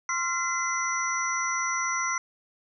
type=tone cluster; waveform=sine; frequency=1048 / 1373 / 2044 / 5900 Hz; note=C6 / F6 / C7 / F#8; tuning=+2 / -30 / -41 / -6 cents; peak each=-31 dBFS; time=0.09-2.18 s; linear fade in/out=2 ms; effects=none